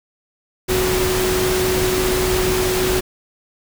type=tone in noise; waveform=sine; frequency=370 Hz; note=F#4; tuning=in tune; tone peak=-18 dBFS; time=0.68-3.01 s; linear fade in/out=20 ms; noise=pink; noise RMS=-21 dBFS; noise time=0.68-3.01 s; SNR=0 dB; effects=none